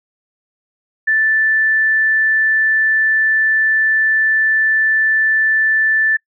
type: tone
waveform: sine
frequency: 1760 Hz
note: A6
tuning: in tune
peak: -11 dBFS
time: 1.07-6.17 s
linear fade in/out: 10 ms
effects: noise-tail reverb RT60 0.1 s tail -26 dB re dry